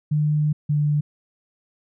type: tone pair in turn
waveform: sine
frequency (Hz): 150.5 / 148.09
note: D3 / D3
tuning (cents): +43 / +15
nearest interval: unison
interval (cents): 28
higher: first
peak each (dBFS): -17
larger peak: neither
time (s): 0.11-0.53 / 0.69-1.01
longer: first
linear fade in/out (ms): 10
effects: none